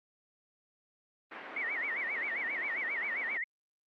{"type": "band-pass noise", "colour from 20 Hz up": "white", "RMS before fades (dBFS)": -45, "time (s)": [1.31, 3.38], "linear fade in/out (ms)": 10, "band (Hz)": [260, 2200], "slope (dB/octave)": 24}
{"type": "tone with vibrato", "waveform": "sine", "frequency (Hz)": 2046, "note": "C7", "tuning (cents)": -39, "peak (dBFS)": -32, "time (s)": [1.56, 3.44], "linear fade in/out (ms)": 5, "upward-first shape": "sine", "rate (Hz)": 7.5, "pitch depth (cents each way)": 210}
{"effects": ["Opus 24 kbps"]}